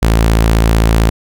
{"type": "tone", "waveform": "sawtooth", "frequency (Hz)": 55.6, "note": "A1", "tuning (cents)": 19, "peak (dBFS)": -4, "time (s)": [0.02, 1.1], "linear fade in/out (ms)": 10, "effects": []}